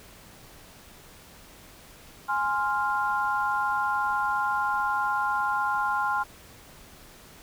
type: chord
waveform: sine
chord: F minor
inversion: first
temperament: equal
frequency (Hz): 830.6 / 1046.5 / 1396.9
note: Ab5 / C6 / F6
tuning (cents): 0 / 0 / 0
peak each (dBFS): -28 / -28 / -28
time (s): 2.28-6.24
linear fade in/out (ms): 20
effects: pink hiss -50 dBFS RMS until 7.42 s

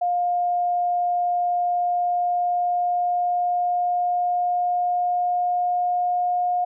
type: tone with pitch glide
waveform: sine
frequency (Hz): 708 to 715.4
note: F5 to F5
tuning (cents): +23 to +41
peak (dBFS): -19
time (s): 0.01-6.65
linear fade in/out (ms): 10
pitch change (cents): +18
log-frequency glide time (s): 1.64-6.53
effects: none

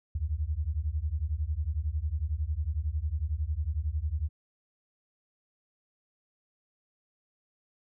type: beating tone pair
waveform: sine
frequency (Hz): 71 / 82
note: C#2 / E2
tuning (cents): +42 / -9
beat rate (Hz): 11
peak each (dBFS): -31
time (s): 0.15-4.29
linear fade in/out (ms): 5
effects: none

